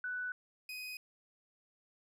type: tone pair in turn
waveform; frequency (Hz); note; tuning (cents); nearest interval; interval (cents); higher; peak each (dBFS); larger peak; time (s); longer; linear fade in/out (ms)
sine / 30% pulse; 1489 / 2504; F#6 / D#7; +11 / +10; major sixth; 899; second; -36 / -39; first; 0.04-0.32 / 0.69-0.97; neither; 2
effects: none